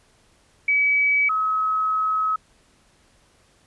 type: tone pair in turn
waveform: sine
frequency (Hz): 2282 / 1280.7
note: C#7 / D#6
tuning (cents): +50 / +50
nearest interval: minor seventh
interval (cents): 1000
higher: first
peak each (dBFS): -16 / -19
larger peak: first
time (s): 0.68-1.29 / 1.29-2.36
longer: second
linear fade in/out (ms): 5
effects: pink hiss -59 dBFS RMS until 3.66 s + resampled to 24000 Hz